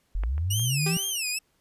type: linear sweep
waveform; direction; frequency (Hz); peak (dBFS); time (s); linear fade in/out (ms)
sine; up; 38.89 to 174.61; -24; 0.15-0.97; 0
type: clicks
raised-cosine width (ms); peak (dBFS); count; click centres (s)
0.5; -22 / -30 / -32; 3; 0.236 / 0.38 / 0.596
type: tone with vibrato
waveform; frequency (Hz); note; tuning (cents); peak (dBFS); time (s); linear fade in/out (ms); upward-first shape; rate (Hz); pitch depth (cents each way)
15% pulse; 2800; F7; +4; -20; 0.5-1.39; 10; sine; 2.2; 230
type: tone with exponential decay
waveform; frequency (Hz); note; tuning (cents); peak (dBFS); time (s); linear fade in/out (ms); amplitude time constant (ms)
sawtooth; 392; G4; 0; -24; 0.86-1.22; 5; 78
effects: pink hiss -69 dBFS RMS until 1.6 s + resampled to 32000 Hz